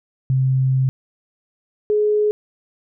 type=tone pair in turn; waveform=sine; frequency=131.5 / 421 Hz; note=C3 / G#4; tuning=+9 / +24 cents; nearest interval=octave + minor sixth; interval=2015 cents; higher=second; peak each=-14 dBFS; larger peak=neither; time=0.3-0.89 / 1.9-2.31 s; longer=first; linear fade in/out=0 ms; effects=none